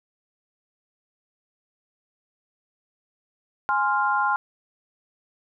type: chord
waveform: sine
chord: F minor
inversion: first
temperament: equal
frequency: 830.6 / 1046.5 / 1396.9 Hz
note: Ab5 / C6 / F6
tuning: 0 / 0 / 0 cents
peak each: -24 dBFS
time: 3.69-4.36 s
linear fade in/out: 0 ms
effects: none